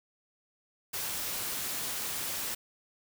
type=noise; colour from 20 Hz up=white; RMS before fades=-35 dBFS; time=0.93-2.55 s; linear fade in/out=10 ms; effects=none